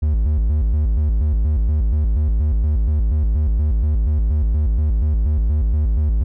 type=tone with vibrato; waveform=triangle; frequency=63.9 Hz; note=C2; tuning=40 cents flat; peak=-12 dBFS; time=0.02-6.24 s; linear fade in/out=10 ms; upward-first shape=square; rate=4.2 Hz; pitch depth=290 cents each way; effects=none